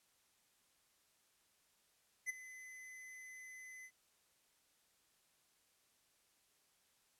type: tone with ADSR envelope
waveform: square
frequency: 2027 Hz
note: B6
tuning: 45 cents sharp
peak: -36 dBFS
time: 2.26-3.91 s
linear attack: 35 ms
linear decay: 16 ms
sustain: -16 dB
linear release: 62 ms
effects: white hiss -75 dBFS RMS until 7.19 s + low-pass 12000 Hz 12 dB/octave